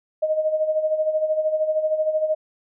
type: tone with tremolo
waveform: sine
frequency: 622.3 Hz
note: D#5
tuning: in tune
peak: -16 dBFS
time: 0.22-2.35 s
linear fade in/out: 10 ms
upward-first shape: sine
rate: 13 Hz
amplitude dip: 65%
effects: none